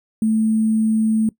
sine tone with sample-and-hold, 220 Hz, A3, in tune, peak -14 dBFS, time 0.22-1.29 s, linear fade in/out 2 ms, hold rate 8820 Hz, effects noise-tail reverb RT60 0.1 s tail -20 dB re dry

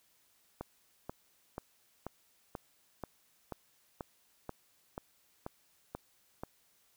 click train, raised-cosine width 1 ms, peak -25 dBFS, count 13, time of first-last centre 0.61-6.435 s, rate 2.06 Hz, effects white hiss -70 dBFS RMS until 6.96 s

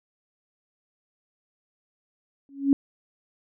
sine tone with exponential growth, 277.2 Hz, C#4, in tune, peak -12 dBFS, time 2.49-2.73 s, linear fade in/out 1 ms, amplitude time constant 52 ms, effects none

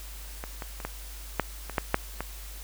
clicks, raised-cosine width 0.5 ms, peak -20 / -20 / -25 / -16 / -8 / -21 / -9 / -6 / -16 dBFS, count 9, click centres 0.439 / 0.622 / 0.802 / 0.85 / 1.397 / 1.697 / 1.782 / 1.944 / 2.206 s, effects added 50 Hz sine -40 dBFS peak until 2.63 s + white hiss -46 dBFS RMS until 2.63 s

